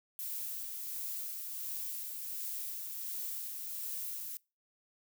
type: noise with tremolo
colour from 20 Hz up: violet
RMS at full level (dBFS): -39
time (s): 0.19-4.37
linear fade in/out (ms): 0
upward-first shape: sine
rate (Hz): 1.4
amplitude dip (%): 30
effects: noise-tail reverb RT60 0.3 s tail -25 dB re dry